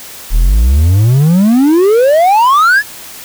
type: exponential sweep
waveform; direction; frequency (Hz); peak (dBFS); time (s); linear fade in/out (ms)
triangle; up; 35.55 to 1760; -3; 0.3-2.83; 50
effects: white hiss -30 dBFS RMS until 3.24 s